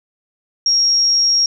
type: tone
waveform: sine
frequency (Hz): 5588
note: F8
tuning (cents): 0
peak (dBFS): -11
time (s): 0.66-1.46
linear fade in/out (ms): 2
effects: none